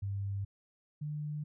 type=tone pair in turn; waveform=sine; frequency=99.2 / 149.62 Hz; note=G2 / D3; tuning=+21 / +33 cents; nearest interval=perfect fifth; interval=712 cents; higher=second; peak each=-33 / -35 dBFS; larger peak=first; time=0.02-0.45 / 1.01-1.44 s; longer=neither; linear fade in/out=10 ms; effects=none